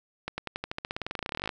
accelerating click train, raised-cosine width 0.3 ms, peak -16 dBFS, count 27, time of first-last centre 0.28-1.492 s, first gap 100 ms, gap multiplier 0.93, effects none

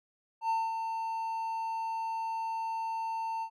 triangle tone with ADSR envelope, 900 Hz, A5, 39 cents sharp, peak -24 dBFS, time 0.41-3.5 s, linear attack 84 ms, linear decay 220 ms, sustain -6 dB, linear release 75 ms, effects none

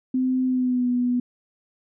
sine tone with pitch glide, 257.1 to 246.1 Hz, C4 to B3, -30 to -6 cents, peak -19 dBFS, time 0.14-1.2 s, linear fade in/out 5 ms, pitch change -76 cents, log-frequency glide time 0.46-0.89 s, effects none

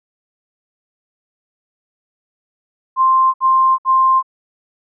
sine tone bursts, 1050 Hz, C6, 6 cents sharp, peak -9 dBFS, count 3, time 2.96-4.228 s, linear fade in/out 50 ms, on 380 ms, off 64 ms, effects none

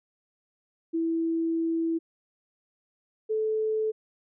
sine tone pair in turn, 328.9 / 435.6 Hz, E4 / A4, -4 / -17 cents, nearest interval perfect fourth, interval 487 cents, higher second, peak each -24 dBFS, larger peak neither, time 0.93-1.99 / 3.29-3.92 s, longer first, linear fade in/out 20 ms, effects none

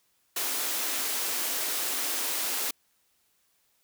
white high-pass noise, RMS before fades -30 dBFS, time 0.36-2.71 s, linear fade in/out 5 ms, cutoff 240 Hz, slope 96 dB/octave, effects white hiss -70 dBFS RMS until 3.83 s

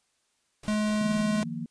pink noise with tremolo, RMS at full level -45 dBFS, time 0.63-1.44 s, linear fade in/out 5 ms, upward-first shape square, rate 4.2 Hz, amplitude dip 50%
square tone, 212.2 Hz, G#3, 38 cents sharp, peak -25 dBFS, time 0.68-1.43 s, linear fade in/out 0 ms
sine chord, Eb suspended second, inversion none, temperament just, 155.56 / 175.01 / 233.3 Hz, Eb3 / F3 / Bb3, 0 / +4 / +2 cents, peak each -37 / -37 / -34 dBFS, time 1.01-1.66 s, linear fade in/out 2 ms
effects white hiss -72 dBFS RMS until 1.7 s + resampled to 22050 Hz

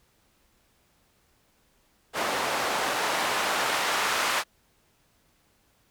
white noise with band-pass filter sweep, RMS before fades -27 dBFS, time 2.13-4.44 s, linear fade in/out 50 ms, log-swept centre 660 to 1200 Hz, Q 0.83, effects pink hiss -66 dBFS RMS until 5.9 s

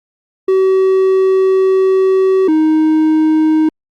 triangle tone pair in turn, 380 / 313 Hz, F#4 / D#4, +46 / +10 cents, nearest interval minor third, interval 336 cents, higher first, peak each -6 dBFS, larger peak neither, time 0.48-2.48 / 2.48-3.69 s, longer first, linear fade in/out 5 ms, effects Opus 32 kbps

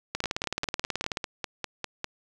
two click trains, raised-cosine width 0.2 ms, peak -13 / -11 dBFS, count 10 / 20, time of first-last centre 0.24-2.044 / 0.15-1.172 s, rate 4.99 / 18.6 Hz, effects none

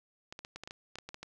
clicks, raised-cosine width 0.2 ms, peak -26 dBFS, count 12, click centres 0.325 / 0.391 / 0.449 / 0.56 / 0.636 / 0.675 / 0.709 / 0.956 / 0.986 / 1.09 / 1.144 / 1.23 s, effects none

